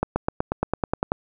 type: accelerating click train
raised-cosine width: 1 ms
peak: -7 dBFS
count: 11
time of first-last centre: 0.03-1.119 s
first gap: 130 ms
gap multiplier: 0.96
effects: none